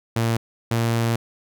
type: tone pair in turn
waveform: sawtooth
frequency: 114.9 / 115.77 Hz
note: A#2 / A#2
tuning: -25 / -11 cents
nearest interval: unison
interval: 14 cents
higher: second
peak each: -15 dBFS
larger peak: neither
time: 0.16-0.37 / 0.71-1.16 s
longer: second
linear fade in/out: 5 ms
effects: none